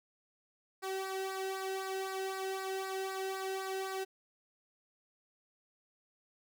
sawtooth tone with flanger, 382.7 Hz, G4, 42 cents flat, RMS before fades -38 dBFS, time 0.82-4.05 s, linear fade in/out 20 ms, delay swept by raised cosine 0.31 to 0.93 ms, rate 3.9 Hz, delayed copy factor -0.7, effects none

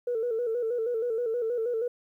sine tone with vibrato, 466.2 Hz, A#4, in tune, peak -25 dBFS, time 0.07-1.88 s, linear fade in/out 5 ms, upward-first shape square, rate 6.3 Hz, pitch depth 73 cents each way, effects tanh soft clip ceiling -21 dBFS + 11-bit

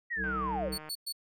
sine linear sweep, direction down, 1946 to 473.2 Hz, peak -31 dBFS, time 0.1-0.7 s, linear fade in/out 20 ms
harmonic tone, 64 Hz, C2, 38 cents flat, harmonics 1 / 3 / 5 / 7, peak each -40 / -38 / -44 / -42 dBFS, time 0.16-0.79 s, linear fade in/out 50 ms
click train, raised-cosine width 0.5 ms, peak -31 dBFS, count 101, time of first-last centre 0.24-0.889 s, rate 154 Hz
sawtooth tone bursts, 4435 Hz, C#8, in tune, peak -31 dBFS, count 3, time 0.72-1.126 s, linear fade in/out 10 ms, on 62 ms, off 110 ms
effects none

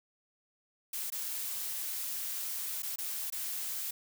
blue noise with dropouts, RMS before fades -37 dBFS, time 0.93-3.91 s, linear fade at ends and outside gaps 5 ms, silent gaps 1.102-1.121 / 2.823-2.83 / 2.96-2.984 / 3.302-3.323 s, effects none

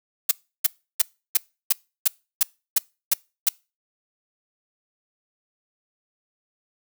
blue noise bursts, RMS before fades -17 dBFS, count 10, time 0.29-3.49 s, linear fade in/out 5 ms, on 23 ms, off 330 ms, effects noise-tail reverb RT60 0.3 s tail -25 dB re dry

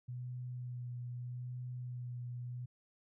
sine tone with vibrato, 123.47 Hz, B2, in tune, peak -40 dBFS, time 0.08-2.66 s, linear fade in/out 10 ms, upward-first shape sine, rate 0.8 Hz, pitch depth 18 cents each way, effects none

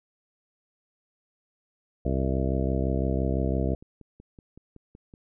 harmonic tone, 65.9 Hz, C2, 13 cents sharp, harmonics 1 / 2 / 3 / 4 / 5 / 6 / 7 / 9 / 10, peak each -27 / -30 / -32 / -33 / -34 / -35 / -35 / -37 / -37 dBFS, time 2.05-3.75 s, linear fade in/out 5 ms
click train, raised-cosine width 3 ms, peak -34 dBFS, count 10, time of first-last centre 3.45-5.139 s, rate 5.33 Hz
effects none

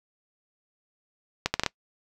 accelerating click train, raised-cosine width 0.2 ms, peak -6 dBFS, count 5, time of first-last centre 1.46-1.663 s, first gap 80 ms, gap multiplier 0.7, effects noise-tail reverb RT60 0.1 s tail -23 dB re dry

